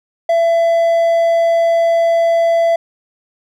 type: tone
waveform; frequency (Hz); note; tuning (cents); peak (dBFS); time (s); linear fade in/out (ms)
triangle; 670; E5; +28; -8; 0.29-2.76; 5
effects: none